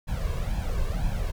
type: noise with flanger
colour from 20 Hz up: brown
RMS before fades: -27 dBFS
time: 0.07-1.32 s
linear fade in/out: 20 ms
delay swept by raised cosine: 1.2 to 1.89 ms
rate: 2 Hz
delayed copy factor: +0.75
effects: none